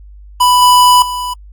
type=tone with level steps; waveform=square; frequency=991 Hz; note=B5; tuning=6 cents sharp; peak=-7 / -5 / -18 dBFS; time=0.4-1.34 s; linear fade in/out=10 ms; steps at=0.62 / 1.02 s; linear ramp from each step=2 ms; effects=added 50 Hz sine -33 dBFS peak until 1.52 s + AAC 64 kbps